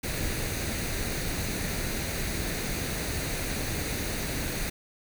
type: noise with comb filter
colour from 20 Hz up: pink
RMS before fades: -31 dBFS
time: 0.03-4.7 s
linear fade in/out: 10 ms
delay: 0.47 ms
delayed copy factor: +0.5
effects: none